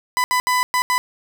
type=tone bursts at uneven times; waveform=30% pulse; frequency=1000 Hz; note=B5; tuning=21 cents sharp; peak=-13 dBFS; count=5; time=0.17-0.24 / 0.31-0.4 / 0.47-0.63 / 0.74-0.82 / 0.9-0.98 s; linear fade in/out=0 ms; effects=none

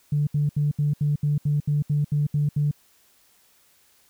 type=tone bursts; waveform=sine; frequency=146.83 Hz; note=D3; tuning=in tune; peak=-18 dBFS; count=12; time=0.12-2.712 s; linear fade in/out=5 ms; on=150 ms; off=72 ms; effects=tanh soft clip ceiling -14 dBFS + white hiss -60 dBFS RMS until 4.09 s

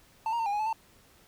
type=tone with pitch steps; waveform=triangle; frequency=888 / 937 / 904 / 809 / 832 / 865 / 895 Hz; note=A5 / A#5 / A5 / G#5 / G#5 / A5 / A5; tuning=+16 / +9 / +47 / -46 / +3 / -30 / +29 cents; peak=-25 dBFS; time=0.26-0.729 s; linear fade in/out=2 ms; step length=67 ms; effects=pink hiss -60 dBFS RMS until 1.27 s

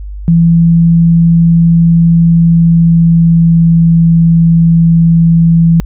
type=tone with pitch glide; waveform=sine; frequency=167.5 to 166.25 Hz; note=E3 to E3; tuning=+28 to +15 cents; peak=-3 dBFS; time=0.28-5.8 s; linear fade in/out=0 ms; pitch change=-13 cents; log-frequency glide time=2.25-3.88 s; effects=added 50 Hz sine -20 dBFS peak until 5.85 s

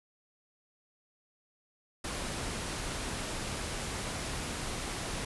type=low-pass noise; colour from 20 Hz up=pink; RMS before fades=-37 dBFS; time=2.04-5.25 s; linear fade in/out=5 ms; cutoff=11000 Hz; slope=96 dB/octave; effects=none

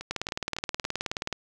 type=two click trains; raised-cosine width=0.2 ms; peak=-12 / -20 dBFS; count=24 / 4; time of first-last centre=0.11-1.327 / 0.01-0.843 s; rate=18.9 / 3.6 Hz; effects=none

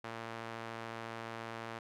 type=tone with band-pass filter; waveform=sawtooth; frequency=114.2 Hz; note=A#2; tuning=35 cents flat; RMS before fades=-44 dBFS; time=0.04-1.79 s; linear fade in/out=5 ms; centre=1300 Hz; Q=0.69; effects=none

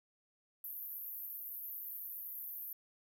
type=band-pass noise; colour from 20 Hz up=white; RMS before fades=-45 dBFS; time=0.64-2.73 s; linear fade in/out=2 ms; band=12000 to 15000 Hz; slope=96 dB/octave; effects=none

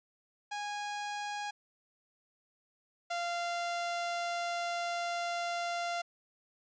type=tone pair in turn; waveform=sawtooth; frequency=825 / 692.2 Hz; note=G#5 / F5; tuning=-12 / -16 cents; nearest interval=minor third; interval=304 cents; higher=first; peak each=-32 / -29 dBFS; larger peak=second; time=0.51-1.51 / 3.1-6.02 s; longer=second; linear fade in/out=10 ms; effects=resampled to 16000 Hz

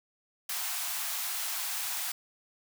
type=high-pass noise; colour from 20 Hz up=white; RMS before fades=-34 dBFS; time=0.49-2.12 s; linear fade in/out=5 ms; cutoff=660 Hz; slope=96 dB/octave; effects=none

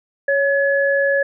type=tone pair together; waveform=sine; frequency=556 / 1701.1 Hz; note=C#5 / G#6; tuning=+5 / +41 cents; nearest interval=octave + perfect fifth; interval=1936 cents; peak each=-16 / -18 dBFS; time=0.28-1.23 s; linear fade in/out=5 ms; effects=none

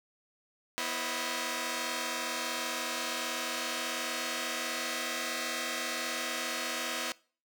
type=tone cluster; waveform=5% pulse; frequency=246.8 / 329.1 / 535 / 630 Hz; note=B3 / E4 / C5 / D#5; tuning=-1 / -3 / +38 / +21 cents; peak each=-27 dBFS; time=0.78-7.12 s; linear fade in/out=0 ms; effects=noise-tail reverb RT60 0.4 s tail -22 dB re dry

